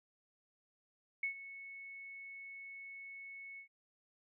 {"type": "tone with ADSR envelope", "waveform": "sine", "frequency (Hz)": 2205, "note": "C#7", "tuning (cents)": -10, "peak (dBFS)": -32, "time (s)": [1.23, 3.68], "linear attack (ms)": 4, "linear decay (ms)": 100, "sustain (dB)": -15, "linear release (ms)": 96, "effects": []}